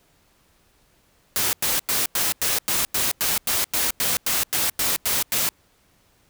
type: noise bursts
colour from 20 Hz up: white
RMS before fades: -22 dBFS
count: 16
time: 1.36-5.49 s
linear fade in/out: 0 ms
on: 170 ms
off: 94 ms
effects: pink hiss -61 dBFS RMS until 6.29 s